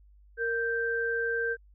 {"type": "tone pair together", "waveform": "sine", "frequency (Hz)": [464, 1568], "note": ["A#4", "G6"], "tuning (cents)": [-8, 0], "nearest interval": "octave + major sixth", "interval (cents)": 2108, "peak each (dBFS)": [-30, -29], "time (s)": [0.37, 1.57], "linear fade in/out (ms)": 50, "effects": ["added 50 Hz sine -54 dBFS peak until 1.74 s"]}